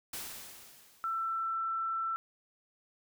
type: noise with exponential decay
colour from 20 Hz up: white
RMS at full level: -39 dBFS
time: 0.13-1.56 s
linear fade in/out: 5 ms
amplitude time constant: 310 ms
type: tone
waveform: sine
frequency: 1336 Hz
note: E6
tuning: 23 cents sharp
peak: -31 dBFS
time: 1.04-2.16 s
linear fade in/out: 0 ms
effects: none